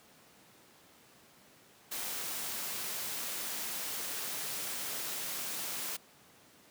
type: noise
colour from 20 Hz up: white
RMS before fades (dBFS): -38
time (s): 1.91-5.97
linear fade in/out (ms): 10
effects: pink hiss -60 dBFS RMS until 6.7 s + high-pass 150 Hz 12 dB/octave